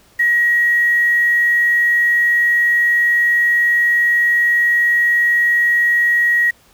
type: tone with quantisation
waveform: sine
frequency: 1900 Hz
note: A#6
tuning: 33 cents sharp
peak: -11 dBFS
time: 0.19-6.51 s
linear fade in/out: 10 ms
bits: 6
effects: pink hiss -51 dBFS RMS until 6.73 s